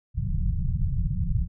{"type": "low-pass noise", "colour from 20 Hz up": "pink", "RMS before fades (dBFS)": -25, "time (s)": [0.14, 1.48], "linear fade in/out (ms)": 50, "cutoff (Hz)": 180, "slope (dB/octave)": 96, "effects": []}